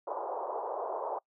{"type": "band-pass noise", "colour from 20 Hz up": "white", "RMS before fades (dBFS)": -36, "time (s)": [0.07, 1.19], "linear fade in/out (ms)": 5, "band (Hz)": [410, 1000], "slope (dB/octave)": 48, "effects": ["noise-tail reverb RT60 0.1 s tail -24 dB re dry"]}